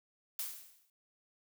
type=noise with exponential decay; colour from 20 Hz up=blue; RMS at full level=-36 dBFS; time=0.39-0.9 s; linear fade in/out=2 ms; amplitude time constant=110 ms; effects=none